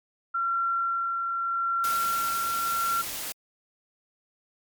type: tone with tremolo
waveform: sine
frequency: 1366 Hz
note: F6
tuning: 39 cents flat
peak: -23 dBFS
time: 0.34-3.02 s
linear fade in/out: 10 ms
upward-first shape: sine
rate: 0.82 Hz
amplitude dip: 30%
type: noise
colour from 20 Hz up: white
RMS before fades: -34 dBFS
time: 1.84-3.32 s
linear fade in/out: 0 ms
effects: MP3 96 kbps